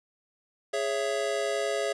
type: chord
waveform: square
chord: C# minor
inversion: second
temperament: just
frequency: 415.8 / 554.4 / 665.2 Hz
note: G#4 / C#5 / E5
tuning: +2 / 0 / +16 cents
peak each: -32 dBFS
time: 0.73-1.93 s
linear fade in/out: 10 ms
effects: resampled to 22050 Hz + 10-bit